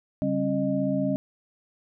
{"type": "tone cluster", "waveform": "sine", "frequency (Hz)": [139.5, 194.7, 271.7, 614], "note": ["C#3", "G3", "C#4", "D#5"], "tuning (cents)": [11, -12, -35, -23], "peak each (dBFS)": [-32, -28, -26, -29], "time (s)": [0.22, 1.16], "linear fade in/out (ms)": 0, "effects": []}